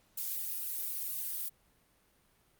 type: noise with flanger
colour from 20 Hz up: violet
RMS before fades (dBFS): -37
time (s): 0.17-1.49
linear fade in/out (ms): 10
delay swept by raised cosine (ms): 0.68 to 5.38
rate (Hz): 2.1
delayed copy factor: +0.9
effects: pink hiss -69 dBFS RMS until 2.59 s + Opus 48 kbps